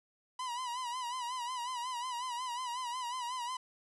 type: tone with vibrato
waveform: 45% pulse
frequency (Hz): 987.8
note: B5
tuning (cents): 0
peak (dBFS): -36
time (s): 0.39-3.57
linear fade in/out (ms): 5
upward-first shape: sine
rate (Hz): 5.5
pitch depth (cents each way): 80
effects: resampled to 24000 Hz + 11-bit